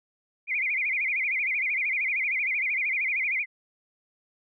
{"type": "tone with vibrato", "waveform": "sine", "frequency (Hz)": 2238, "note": "C#7", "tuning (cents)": 16, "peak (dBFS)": -24, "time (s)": [0.47, 3.46], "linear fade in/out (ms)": 50, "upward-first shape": "sine", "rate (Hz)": 13, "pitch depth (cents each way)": 170, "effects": []}